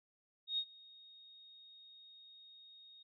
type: tone with ADSR envelope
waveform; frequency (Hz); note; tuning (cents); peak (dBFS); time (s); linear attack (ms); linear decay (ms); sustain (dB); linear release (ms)
sine; 3729; A#7; 0; -32; 0.47-3.03; 110; 65; -24; 8
effects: none